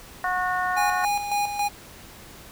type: harmonic tone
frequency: 365.2 Hz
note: F#4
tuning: 23 cents flat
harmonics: 2 / 3 / 4 / 5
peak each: -26 / -28 / -29 / -30 dBFS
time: 0.24-1.05 s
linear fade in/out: 2 ms
type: tone with tremolo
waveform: square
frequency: 820 Hz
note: G#5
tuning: 22 cents flat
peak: -22 dBFS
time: 0.76-1.69 s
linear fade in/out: 20 ms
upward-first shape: square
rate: 3.6 Hz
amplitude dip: 55%
effects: pink hiss -45 dBFS RMS until 2.51 s